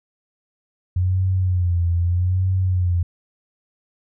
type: tone with vibrato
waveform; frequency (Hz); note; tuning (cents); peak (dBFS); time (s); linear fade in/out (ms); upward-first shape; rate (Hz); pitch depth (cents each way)
sine; 89.7; F2; +47; -16; 0.96-3.03; 5; sine; 0.8; 79
effects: none